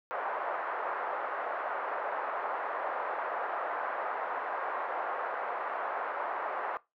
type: band-pass noise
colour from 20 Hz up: pink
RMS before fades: -35 dBFS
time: 0.11-6.77 s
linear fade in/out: 0 ms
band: 570 to 1500 Hz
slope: 24 dB/octave
effects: noise-tail reverb RT60 0.2 s tail -19 dB re dry